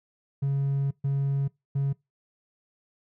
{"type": "tone bursts at uneven times", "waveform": "triangle", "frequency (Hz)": 138.59, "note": "C#3", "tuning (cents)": 0, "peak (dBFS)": -20, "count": 3, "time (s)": [[0.42, 0.91], [1.04, 1.48], [1.75, 1.93]], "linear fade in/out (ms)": 10, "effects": ["noise-tail reverb RT60 0.2 s tail -25 dB re dry", "tanh soft clip ceiling -18 dBFS"]}